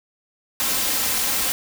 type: noise with comb filter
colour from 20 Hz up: white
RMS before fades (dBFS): -22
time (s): 0.6-1.52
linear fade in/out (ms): 0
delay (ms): 3.8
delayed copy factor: +0.5
effects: none